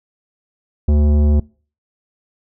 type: tone with tanh clipping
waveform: triangle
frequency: 74 Hz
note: D2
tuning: 14 cents sharp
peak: -12 dBFS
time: 0.88-1.4 s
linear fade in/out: 5 ms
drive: 18 dB
effects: noise-tail reverb RT60 0.4 s tail -24 dB re dry